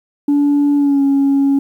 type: tone with pitch glide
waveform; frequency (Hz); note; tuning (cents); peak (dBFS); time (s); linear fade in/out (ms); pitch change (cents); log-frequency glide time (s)
sine; 287.7 to 276.9; D4 to C#4; -36 to -2; -8; 0.28-1.59; 5; -66; 0.76-1.02
effects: tanh soft clip ceiling -8 dBFS + 8-bit